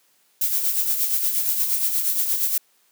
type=noise with tremolo; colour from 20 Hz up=violet; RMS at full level=-20 dBFS; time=0.41-2.58 s; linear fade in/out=5 ms; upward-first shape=sine; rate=8.5 Hz; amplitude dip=50%; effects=white hiss -62 dBFS RMS until 2.91 s + high-pass 200 Hz 12 dB/octave